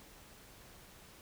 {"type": "silence", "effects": ["pink hiss -57 dBFS RMS until 1.21 s"]}